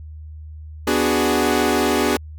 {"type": "chord", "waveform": "sawtooth", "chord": "G# half-diminished seventh", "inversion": "first", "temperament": "equal", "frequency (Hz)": [246.9, 293.7, 370, 415.3], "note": ["B3", "D4", "F#4", "G#4"], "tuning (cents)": [0, 0, 0, 0], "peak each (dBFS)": -18, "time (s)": [0.87, 2.17], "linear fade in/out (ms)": 5, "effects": ["added 77 Hz sine -33 dBFS peak until 2.38 s"]}